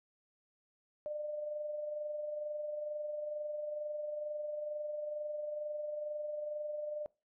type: tone with amplitude modulation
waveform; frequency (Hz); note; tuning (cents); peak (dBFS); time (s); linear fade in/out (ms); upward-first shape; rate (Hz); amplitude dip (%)
sine; 599; D5; +34; -35; 1.06-7.06; 0; sine; 22.2; 40
effects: noise-tail reverb RT60 0.3 s tail -24 dB re dry